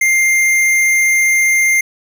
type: tone with hard clipping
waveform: sine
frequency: 2105 Hz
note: C7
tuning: 10 cents sharp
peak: -11 dBFS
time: 0.01-1.81 s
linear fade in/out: 5 ms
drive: 15 dB
effects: none